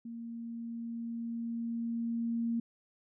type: tone with level ramp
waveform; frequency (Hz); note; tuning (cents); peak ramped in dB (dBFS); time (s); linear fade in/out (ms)
sine; 232; A#3; -8; -40 to -29; 0.05-2.6; 5
effects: none